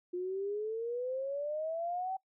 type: exponential sweep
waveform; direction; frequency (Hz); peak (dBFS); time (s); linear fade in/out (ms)
sine; up; 352.8 to 773; -33; 0.13-2.17; 10
effects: noise-tail reverb RT60 0.1 s tail -22 dB re dry